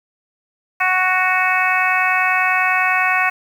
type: harmonic tone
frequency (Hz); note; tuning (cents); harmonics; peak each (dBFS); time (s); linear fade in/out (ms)
370; F#4; 0; 2 / 3 / 4 / 5 / 6 / 7; -21 / -21 / -21 / -21 / -21 / -21; 0.8-3.3; 10
effects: 7-bit